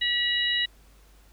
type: harmonic tone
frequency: 967 Hz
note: B5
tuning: 37 cents flat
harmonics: 2 / 3 / 4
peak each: -27 / -27 / -27 dBFS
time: 0.01-0.66 s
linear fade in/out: 10 ms
effects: added 50 Hz sine -53 dBFS peak until 1.32 s + pink hiss -60 dBFS RMS until 1.32 s